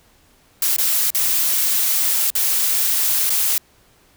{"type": "noise with dropouts", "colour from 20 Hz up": "blue", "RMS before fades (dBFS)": -18, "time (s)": [0.62, 3.58], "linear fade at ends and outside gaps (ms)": 2, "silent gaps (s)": [[0.764, 0.783], [1.104, 1.147], [2.303, 2.352], [3.296, 3.302]], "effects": ["pink hiss -55 dBFS RMS until 4.16 s"]}